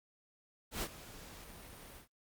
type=noise with ADSR envelope; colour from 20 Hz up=pink; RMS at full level=-36 dBFS; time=0.71-2.08 s; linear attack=110 ms; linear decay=58 ms; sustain=-16 dB; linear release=110 ms; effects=Opus 48 kbps